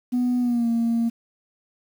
sine tone with pitch glide, 246.9 to 231.7 Hz, B3 to A#3, 0 to -10 cents, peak -17 dBFS, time 0.12-1.1 s, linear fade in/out 20 ms, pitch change -110 cents, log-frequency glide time 0.4-0.68 s, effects tanh soft clip ceiling -17 dBFS + 8-bit

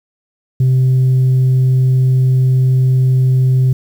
sine tone, 129.5 Hz, C3, 17 cents flat, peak -6 dBFS, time 0.6-3.73 s, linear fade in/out 5 ms, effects tanh soft clip ceiling -7 dBFS + 7-bit

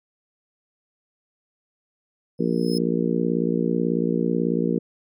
40% pulse tone with exponential growth, 5170 Hz, E8, 34 cents flat, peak -27 dBFS, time 2.38-2.78 s, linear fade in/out 2 ms, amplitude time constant 86 ms
harmonic tone, 58.2 Hz, A#1, 2 cents flat, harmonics 3 / 4 / 5 / 6 / 7 / 8, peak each -25 / -25 / -28 / -28 / -29 / -28 dBFS, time 2.39-4.79 s, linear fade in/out 10 ms
effects none

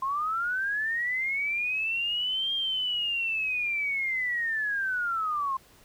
sine linear two-way sweep, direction up then down, 1046.5 to 3219 to 1046.5 Hz, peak -26 dBFS, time 0.02-5.57 s, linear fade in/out 5 ms, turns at 2.53 s, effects pink hiss -57 dBFS RMS until 5.84 s

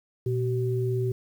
sine tone pair together, 120.1 / 380.8 Hz, B2 / F#4, -48 / +50 cents, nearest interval octave + minor sixth, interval 1998 cents, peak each -25 / -28 dBFS, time 0.26-1.12 s, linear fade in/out 5 ms, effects 9-bit

